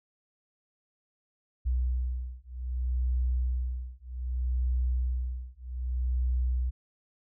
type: beating tone pair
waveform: sine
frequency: 62 / 62.64 Hz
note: B1 / B1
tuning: +7 / +25 cents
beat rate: 0.64 Hz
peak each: -30 dBFS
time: 1.65-6.71 s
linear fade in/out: 20 ms
effects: none